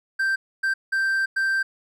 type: tone bursts at uneven times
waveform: triangle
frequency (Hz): 1568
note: G6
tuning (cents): 0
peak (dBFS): -18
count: 4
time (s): 0.19-0.36 / 0.63-0.74 / 0.92-1.26 / 1.36-1.63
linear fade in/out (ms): 10
effects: none